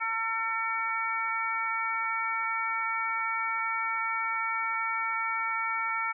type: harmonic tone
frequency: 451.3 Hz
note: A4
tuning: 44 cents sharp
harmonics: 2 / 3 / 4 / 5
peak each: -35 / -31 / -38 / -32 dBFS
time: 0-6.13 s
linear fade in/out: 20 ms
effects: none